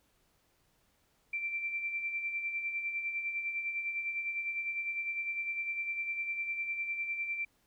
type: tone with tremolo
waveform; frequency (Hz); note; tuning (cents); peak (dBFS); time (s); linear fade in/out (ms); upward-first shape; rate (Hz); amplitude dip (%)
sine; 2349; D7; 0; -31; 1.33-7.45; 5; sine; 9.9; 50
effects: pink hiss -72 dBFS RMS until 7.66 s